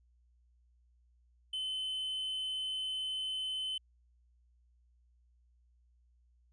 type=tone; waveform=triangle; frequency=3049 Hz; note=G7; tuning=49 cents flat; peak=-33 dBFS; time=1.53-3.78 s; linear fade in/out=5 ms; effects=added 60 Hz sine -65 dBFS peak until 6.52 s + resampled to 22050 Hz